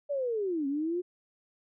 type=linear two-way sweep; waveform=sine; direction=down then up; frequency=587.3 to 270 to 365.4 Hz; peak=-28 dBFS; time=0.09-1.02 s; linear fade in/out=20 ms; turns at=0.67 s; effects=none